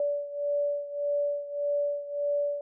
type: beating tone pair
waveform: sine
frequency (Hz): 577 / 578.7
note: D5 / D5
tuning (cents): -31 / -26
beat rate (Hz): 1.7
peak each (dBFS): -28 / -32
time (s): 0-2.61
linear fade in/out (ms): 2
effects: none